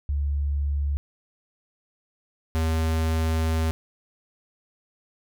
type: tone pair in turn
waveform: sine / square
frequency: 71.4 / 80.45 Hz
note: D2 / E2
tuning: -48 / -42 cents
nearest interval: major second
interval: 206 cents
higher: second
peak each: -22 dBFS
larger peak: neither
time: 0.09-0.97 / 2.55-3.71 s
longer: second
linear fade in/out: 0 ms
effects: none